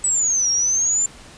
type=exponential two-way sweep; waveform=sine; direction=down then up; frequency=8030 to 5570 to 7280 Hz; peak=-16 dBFS; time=0.04-1.06 s; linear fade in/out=2 ms; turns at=0.51 s; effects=pink hiss -43 dBFS RMS until 1.37 s + resampled to 22050 Hz